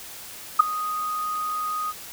sine tone with ADSR envelope, 1244.5 Hz, D#6, in tune, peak -6 dBFS, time 0.59-1.93 s, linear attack 11 ms, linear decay 8 ms, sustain -19 dB, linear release 34 ms, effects white hiss -40 dBFS RMS until 2.12 s

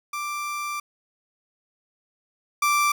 30% pulse tone pair in turn, 1178 / 1173.4 Hz, D6 / D6, +5 / -2 cents, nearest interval unison, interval 7 cents, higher first, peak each -25 / -16 dBFS, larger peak second, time 0.13-0.8 / 2.62-2.92 s, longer first, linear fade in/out 5 ms, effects none

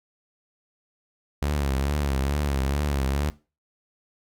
sawtooth tone with vibrato, 70.2 Hz, C#2, 22 cents sharp, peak -19 dBFS, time 1.42-3.3 s, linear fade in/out 0 ms, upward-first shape triangle, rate 2.3 Hz, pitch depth 110 cents each way, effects noise-tail reverb RT60 0.3 s tail -19 dB re dry

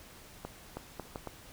accelerating click train, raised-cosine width 1 ms, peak -24 dBFS, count 5, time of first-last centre 0.45-1.273 s, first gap 320 ms, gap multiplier 0.71, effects pink hiss -53 dBFS RMS until 1.52 s

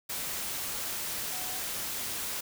sine tone in noise, 740 Hz, F#5, in tune, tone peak -45 dBFS, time 1.32-1.6 s, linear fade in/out 10 ms, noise white, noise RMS -35 dBFS, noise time 0.09-2.41 s, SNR -13 dB, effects none

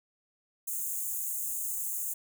white high-pass noise, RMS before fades -34 dBFS, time 0.67-2.14 s, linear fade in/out 10 ms, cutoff 6500 Hz, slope 96 dB/octave, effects none

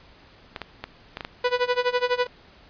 clicks, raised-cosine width 0.3 ms, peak -15 dBFS, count 6, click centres 0.562 / 0.617 / 0.84 / 1.171 / 1.208 / 1.249 s
sawtooth tone with tremolo, 493.9 Hz, B4, in tune, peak -14 dBFS, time 1.44-2.27 s, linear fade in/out 5 ms, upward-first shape sine, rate 12 Hz, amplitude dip 90%
effects pink hiss -52 dBFS RMS until 2.69 s + resampled to 11025 Hz

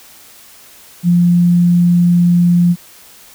sine tone, 174.61 Hz, F3, in tune, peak -7 dBFS, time 1.03-2.76 s, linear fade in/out 50 ms, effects white hiss -41 dBFS RMS until 3.34 s

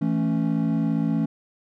triangle chord, A major, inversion second, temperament equal, 164.81 / 220 / 277.2 Hz, E3 / A3 / C#4, 0 / 0 / 0 cents, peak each -22 / -22 / -23 dBFS, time 0.01-1.26 s, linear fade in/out 10 ms, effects tanh soft clip ceiling -11 dBFS

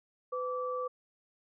sine tone pair together, 503.5 / 1160 Hz, B4 / D6, +33 / -22 cents, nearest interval octave + major second, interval 1445 cents, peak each -34 / -36 dBFS, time 0.32-0.88 s, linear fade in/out 10 ms, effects none

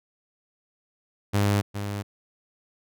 sawtooth tone with echo, 101.6 Hz, G#2, 38 cents flat, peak -16 dBFS, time 1.33-1.62 s, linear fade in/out 20 ms, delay 410 ms, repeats 1, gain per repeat -9 dB, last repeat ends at 2.03 s, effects none

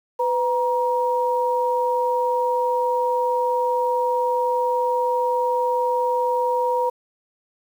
sine tone pair together, 501 / 945.8 Hz, B4 / A#5, +25 / +25 cents, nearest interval major seventh, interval 1100 cents, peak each -21 dBFS, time 0.19-6.9 s, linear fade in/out 10 ms, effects 8-bit

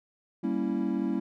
triangle chord, G diminished seventh, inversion none, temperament equal, 196 / 233.1 / 277.2 / 329.6 Hz, G3 / Bb3 / Db4 / Fb4, 0 / 0 / 0 / 0 cents, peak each -30 dBFS, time 0.43-1.2 s, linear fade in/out 10 ms, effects none

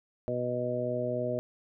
harmonic tone, 123.47 Hz, B2, in tune, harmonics 1 / 2 / 3 / 4 / 5, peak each -37 / -37 / -37 / -35 / -32 dBFS, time 0.28-1.39 s, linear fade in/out 0 ms, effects none

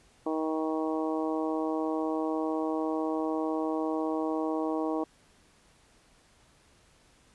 harmonic tone, 158 Hz, D#3, 27 cents sharp, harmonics 2 / 3 / 4 / 5 / 6 / 7, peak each -30 / -34 / -36 / -38 / -40 / -41 dBFS, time 0.26-5.04 s, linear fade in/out 5 ms, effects pink hiss -62 dBFS RMS until 7.34 s + resampled to 24000 Hz

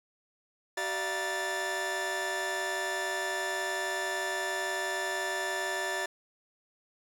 40% pulse tone cluster, 378.1 / 599 / 690 / 951 / 1758 Hz, F#4 / D5 / F5 / A#5 / A6, +38 / +34 / -21 / +34 / -2 cents, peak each -38 / -38 / -38 / -39 / -33 dBFS, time 0.77-6.06 s, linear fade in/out 5 ms, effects low-pass 12000 Hz 12 dB/octave + 10-bit

